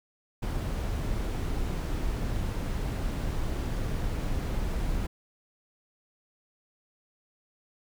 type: noise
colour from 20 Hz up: brown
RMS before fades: -30 dBFS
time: 0.42-5.07 s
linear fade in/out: 10 ms
effects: none